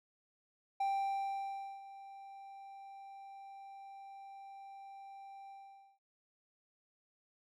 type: tone with ADSR envelope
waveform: triangle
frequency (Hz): 786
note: G5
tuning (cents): +4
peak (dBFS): -29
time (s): 0.8-5.99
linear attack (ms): 7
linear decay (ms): 1000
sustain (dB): -18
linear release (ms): 490
effects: none